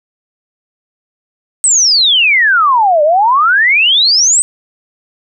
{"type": "exponential two-way sweep", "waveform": "sine", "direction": "down then up", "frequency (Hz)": [8380, 581, 8380], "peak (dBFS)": -6, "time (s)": [1.64, 4.42], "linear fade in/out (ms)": 0, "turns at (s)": 3.03, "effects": []}